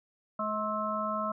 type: harmonic tone with a mistuned harmonic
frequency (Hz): 212.9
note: G#3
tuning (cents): +43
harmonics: 1 / 3 / 5 / 6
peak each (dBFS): -37 / -35 / -34 / -34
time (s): 0.39-1.32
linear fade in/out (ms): 5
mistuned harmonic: 6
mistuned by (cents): +43
effects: none